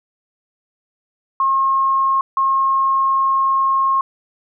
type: tone bursts at uneven times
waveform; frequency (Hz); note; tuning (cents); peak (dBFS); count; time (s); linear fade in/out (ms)
sine; 1077; C6; +50; -13; 2; 1.4-2.21 / 2.37-4.01; 2
effects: none